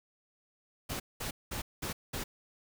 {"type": "noise bursts", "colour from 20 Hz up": "pink", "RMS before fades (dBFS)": -37, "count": 5, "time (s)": [0.89, 2.24], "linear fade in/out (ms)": 10, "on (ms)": 110, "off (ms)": 200, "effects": []}